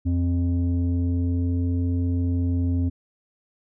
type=tone pair together; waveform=sine; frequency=87.3 / 261.6 Hz; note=F2 / C4; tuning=0 / 0 cents; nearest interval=octave + perfect fifth; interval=1900 cents; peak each=-19 / -23 dBFS; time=0.05-2.9 s; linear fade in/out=20 ms; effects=tanh soft clip ceiling -17 dBFS